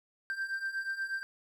triangle beating tone pair, 1568 / 1576.3 Hz, G6 / G6, 0 / +9 cents, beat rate 8.3 Hz, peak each -37 / -33 dBFS, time 0.3-1.23 s, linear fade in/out 0 ms, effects none

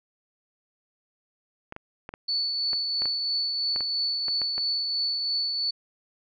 clicks, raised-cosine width 0.5 ms, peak -22 dBFS, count 12, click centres 1.724 / 1.764 / 2.091 / 2.139 / 2.732 / 3.02 / 3.056 / 3.761 / 3.807 / 4.283 / 4.417 / 4.58 s
sine tone with tremolo, 4461 Hz, C#8, 10 cents sharp, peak -23 dBFS, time 2.28-5.71 s, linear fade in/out 10 ms, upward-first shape triangle, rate 3 Hz, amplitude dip 35%
effects none

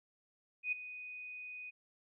sine tone with ADSR envelope, 2489 Hz, D#7, in tune, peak -30 dBFS, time 0.63-1.71 s, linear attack 93 ms, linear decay 8 ms, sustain -14 dB, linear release 21 ms, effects none

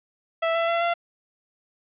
sawtooth tone with pitch steps, 659.3 / 668.1 / 677.1 / 686.1 Hz, E5 / E5 / E5 / F5, 0 / +23 / +46 / -31 cents, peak -17 dBFS, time 0.42-0.94 s, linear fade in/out 10 ms, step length 130 ms, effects resampled to 8000 Hz + 9-bit

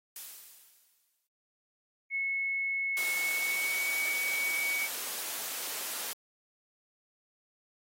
blue noise with exponential decay, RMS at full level -40 dBFS, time 0.16-1.27 s, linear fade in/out 1 ms, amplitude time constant 240 ms
sine tone with pitch glide, 2192 to 2252 Hz, C#7 to C#7, -20 to +27 cents, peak -29 dBFS, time 2.1-4.89 s, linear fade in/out 50 ms, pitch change +47 cents, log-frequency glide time 3.11-3.91 s
white high-pass noise, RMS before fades -37 dBFS, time 2.97-6.13 s, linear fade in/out 0 ms, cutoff 340 Hz, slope 12 dB/octave
effects AAC 48 kbps

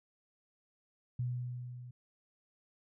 sine tone with level ramp, 123.47 Hz, B2, in tune, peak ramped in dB -31 to -46 dBFS, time 1.19-1.91 s, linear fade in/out 5 ms, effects none

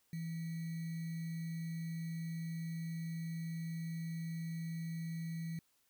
sine tone with sample-and-hold, 164.81 Hz, E3, in tune, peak -38 dBFS, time 0.13-5.59 s, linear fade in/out 2 ms, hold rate 2100 Hz, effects white hiss -75 dBFS RMS until 5.89 s

